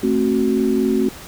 sine chord, F# diminished, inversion first, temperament just, 222 / 266.4 / 370 Hz, A3 / C4 / F#4, +16 / +31 / 0 cents, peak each -19 dBFS, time 0.03-1.09 s, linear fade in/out 5 ms, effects pink hiss -37 dBFS RMS until 1.27 s

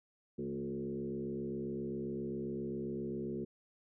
sine tone with frequency modulation, 293.7 Hz, D4, in tune, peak -36 dBFS, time 0.38-3.45 s, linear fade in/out 10 ms, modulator 67.5 Hz, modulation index 2, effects none

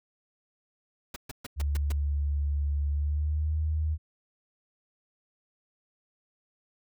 pink noise bursts, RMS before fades -38 dBFS, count 6, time 1.14-1.922 s, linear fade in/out 5 ms, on 22 ms, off 130 ms
sine tone with pitch glide, 72 to 77.61 Hz, D2 to D#2, -34 to -4 cents, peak -25 dBFS, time 1.56-3.98 s, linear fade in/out 50 ms, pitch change +130 cents, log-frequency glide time 2.89-3.56 s
effects none

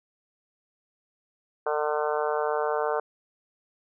harmonic tone, 150.5 Hz, D3, 43 cents sharp, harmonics 3 / 4 / 5 / 6 / 7 / 8 / 9 / 10, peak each -28 / -30 / -32 / -34 / -35 / -36 / -37 / -38 dBFS, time 1.66-3 s, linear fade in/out 5 ms, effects none

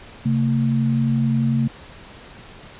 sine tone pair together, 134.08 / 225.5 Hz, C3 / A3, +43 / +43 cents, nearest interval major sixth, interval 900 cents, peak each -19 dBFS, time 0.25-1.68 s, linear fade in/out 10 ms, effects pink hiss -42 dBFS RMS until 2.79 s + resampled to 8000 Hz

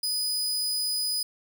sawtooth tone, 4978 Hz, D#8, in tune, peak -23 dBFS, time 0.03-1.23 s, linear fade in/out 5 ms, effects 10-bit

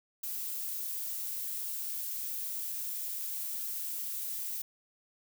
violet noise, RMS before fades -37 dBFS, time 0.23-4.62 s, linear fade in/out 5 ms, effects none

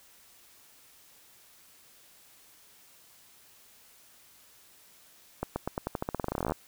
accelerating click train, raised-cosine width 1 ms, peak -16 dBFS, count 23, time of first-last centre 5.43-6.521 s, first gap 130 ms, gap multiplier 0.89, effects white hiss -58 dBFS RMS until 6.67 s

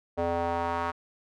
square tone with band-pass filter sweep, 85.1 Hz, F2, 44 cents flat, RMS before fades -29 dBFS, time 0.17-0.92 s, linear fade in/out 20 ms, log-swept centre 600 to 1100 Hz, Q 2.3, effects none

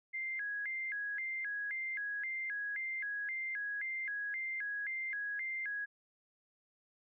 sine tone with vibrato, 1864.7 Hz, A#6, in tune, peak -36 dBFS, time 0.13-5.86 s, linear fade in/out 20 ms, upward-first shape square, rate 1.9 Hz, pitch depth 200 cents each way, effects none

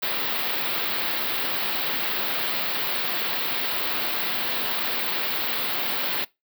white band-stop noise, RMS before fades -26 dBFS, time 0.02-6.25 s, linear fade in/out 10 ms, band 4500 to 15000 Hz, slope 48 dB/octave, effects noise-tail reverb RT60 0.2 s tail -22 dB re dry + high-pass 200 Hz 12 dB/octave

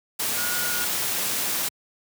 sine tone in noise, 1441 Hz, F#6, 46 cents flat, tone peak -30 dBFS, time 0.37-0.85 s, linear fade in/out 10 ms, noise white, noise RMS -26 dBFS, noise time 0.19-1.69 s, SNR -7 dB, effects high-pass 100 Hz 12 dB/octave

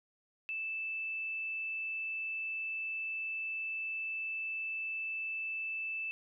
sine tone, 2637 Hz, E7, in tune, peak -35 dBFS, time 0.49-6.11 s, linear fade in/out 0 ms, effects none

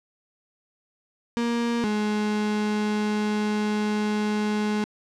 35% pulse tone pair in turn, 235.4 / 210.9 Hz, A#3 / G#3, +17 / +27 cents, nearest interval major second, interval 190 cents, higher first, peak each -21 dBFS, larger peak neither, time 1.37-1.84 / 1.84-4.84 s, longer second, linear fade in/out 0 ms, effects low-pass 6000 Hz 12 dB/octave + 10-bit

